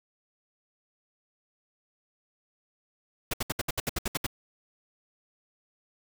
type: noise bursts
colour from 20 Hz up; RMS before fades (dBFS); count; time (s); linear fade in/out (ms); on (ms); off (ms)
pink; -29; 11; 3.31-4.266; 5; 26; 67
effects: none